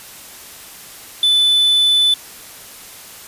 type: tone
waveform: triangle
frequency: 3500 Hz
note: A7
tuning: 10 cents flat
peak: -9 dBFS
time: 1.23-2.14 s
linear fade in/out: 2 ms
effects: white hiss -37 dBFS RMS until 3.27 s + resampled to 32000 Hz